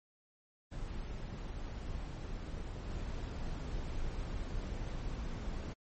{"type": "noise with level steps", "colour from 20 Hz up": "brown", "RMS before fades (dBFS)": [-41, -39], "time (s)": [0.71, 5.74], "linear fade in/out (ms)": 20, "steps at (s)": 2.89, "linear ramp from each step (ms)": 5, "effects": ["MP3 32 kbps"]}